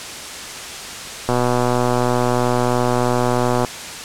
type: click train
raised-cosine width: 1 ms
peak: -4 dBFS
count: 291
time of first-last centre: 1.29-3.648 s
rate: 123 Hz
effects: white hiss -30 dBFS RMS until 4.04 s + low-pass 8000 Hz 12 dB/octave